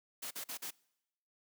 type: noise bursts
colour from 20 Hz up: white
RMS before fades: -42 dBFS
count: 4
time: 0.22-0.708 s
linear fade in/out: 10 ms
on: 89 ms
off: 44 ms
effects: noise-tail reverb RT60 0.9 s tail -25 dB re dry + high-pass 200 Hz 12 dB/octave